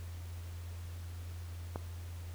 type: click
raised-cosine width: 1 ms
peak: -24 dBFS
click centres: 1.759 s
effects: added 86 Hz sine -41 dBFS peak until 2.34 s + pink hiss -56 dBFS RMS until 2.34 s